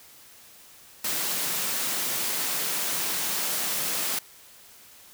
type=high-pass noise; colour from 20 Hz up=white; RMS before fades=-28 dBFS; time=1.04-4.19 s; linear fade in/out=5 ms; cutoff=130 Hz; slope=96 dB/octave; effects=white hiss -51 dBFS RMS until 5.13 s